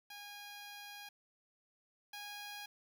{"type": "tone pair in turn", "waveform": "10% pulse", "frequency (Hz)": [819, 822.4], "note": ["G#5", "G#5"], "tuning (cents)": [-24, -17], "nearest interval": "unison", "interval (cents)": 7, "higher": "second", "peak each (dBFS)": [-40, -37], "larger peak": "second", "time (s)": [[0.1, 1.09], [2.13, 2.66]], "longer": "first", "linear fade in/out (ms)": 5, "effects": ["11-bit"]}